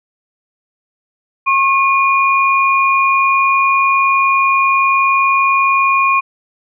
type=tone pair together; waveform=sine; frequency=1084.7 / 2435 Hz; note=C#6 / D#7; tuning=-38 / -38 cents; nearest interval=octave + major second; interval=1400 cents; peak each=-11 / -14 dBFS; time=1.46-6.21 s; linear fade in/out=20 ms; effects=none